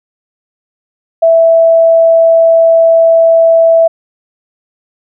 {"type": "tone", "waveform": "sine", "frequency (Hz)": 659.3, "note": "E5", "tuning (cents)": 0, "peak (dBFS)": -3, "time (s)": [1.22, 3.88], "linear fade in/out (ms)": 10, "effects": []}